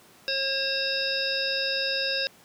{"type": "harmonic tone with a mistuned harmonic", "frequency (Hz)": 540, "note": "C#5", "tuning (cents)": -45, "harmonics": [1, 3, 5, 7, 9, 10], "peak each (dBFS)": [-32, -32, -32, -32, -32, -32], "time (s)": [0.28, 2.27], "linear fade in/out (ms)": 0, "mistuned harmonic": 10, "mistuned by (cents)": -44, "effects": ["pink hiss -54 dBFS RMS until 2.44 s", "high-pass 150 Hz 12 dB/octave"]}